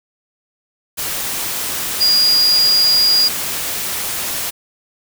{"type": "tone in noise", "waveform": "sine", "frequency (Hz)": 4846, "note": "D#8", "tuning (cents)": -47, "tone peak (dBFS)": -10, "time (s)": [2, 3.29], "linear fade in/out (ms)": 20, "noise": "white", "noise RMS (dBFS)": -22, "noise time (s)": [0.97, 4.51], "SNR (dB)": 9, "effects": []}